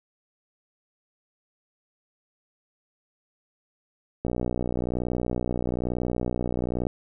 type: click train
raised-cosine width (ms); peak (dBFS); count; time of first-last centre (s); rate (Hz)
2; -14; 161; 4.25-6.869; 61.1
effects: none